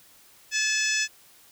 harmonic tone, 863 Hz, A5, 34 cents flat, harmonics 2 / 3 / 4 / 5 / 6 / 7 / 8 / 9, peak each -28 / -28 / -34 / -40 / -30 / -31 / -34 / -37 dBFS, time 0.51-1.08 s, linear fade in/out 50 ms, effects white hiss -55 dBFS RMS until 1.51 s

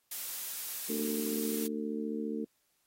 blue noise, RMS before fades -38 dBFS, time 0.11-1.67 s, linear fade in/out 5 ms
harmonic tone, 74.8 Hz, D2, 32 cents sharp, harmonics 3 / 4 / 5 / 6, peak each -36 / -38 / -44 / -39 dBFS, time 0.89-2.45 s, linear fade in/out 10 ms
effects white hiss -75 dBFS RMS until 2.86 s + AAC 48 kbps

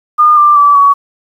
sine tone with pitch steps, 1215 / 1185.2 / 1156.1 / 1127.8 Hz, D#6 / D6 / D6 / C#6, -42 / +15 / -28 / +30 cents, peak -3 dBFS, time 0.18-0.94 s, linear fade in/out 20 ms, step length 190 ms, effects 7-bit

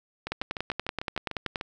two click trains, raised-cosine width 0.3 ms, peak -13 / -17 dBFS, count 14 / 10, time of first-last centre 0.32-1.558 / 0.27-1.611 s, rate 10.5 / 6.71 Hz, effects none

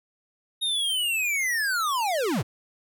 square linear sweep, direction down, 3748 to 82.41 Hz, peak -24 dBFS, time 0.61-2.43 s, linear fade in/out 20 ms, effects none

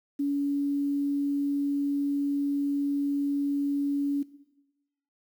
sine tone with quantisation, 283.3 Hz, C#4, 38 cents sharp, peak -24 dBFS, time 0.19-4.23 s, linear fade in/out 10 ms, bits 9, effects noise-tail reverb RT60 1.0 s tail -17 dB re dry

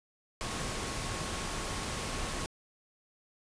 sine tone in noise, 1095 Hz, C#6, 22 cents flat, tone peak -46 dBFS, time 0.41-2.46 s, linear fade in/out 0 ms, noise pink, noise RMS -36 dBFS, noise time 0.41-2.46 s, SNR -13 dB, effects resampled to 22050 Hz

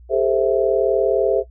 sine chord, A minor seventh, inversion third, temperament equal with one note detuned, 400 / 440 / 523.3 / 659.3 Hz, G4 / A4 / C5 / E5, +35 / 0 / 0 / 0 cents, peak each -20 dBFS, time 0.09-1.44 s, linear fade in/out 50 ms, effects noise-tail reverb RT60 0.1 s tail -18 dB re dry + added 60 Hz sine -41 dBFS peak until 1.5 s

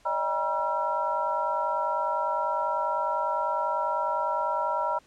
sine tone cluster, 572 / 622 / 803 / 958 / 1352 Hz, D5 / D#5 / G5 / A#5 / E6, -46 / -1 / +41 / +47 / +43 cents, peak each -35 / -32 / -35 / -27 / -33 dBFS, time 0.05-4.99 s, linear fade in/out 10 ms, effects pink hiss -60 dBFS RMS until 5.06 s + low-pass 8000 Hz 12 dB/octave

